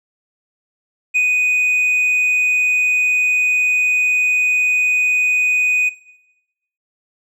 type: tone with tanh clipping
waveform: sine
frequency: 2489 Hz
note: D#7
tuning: in tune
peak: -13 dBFS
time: 1.14-5.9 s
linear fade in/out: 20 ms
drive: 3 dB
effects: noise-tail reverb RT60 0.9 s tail -17 dB re dry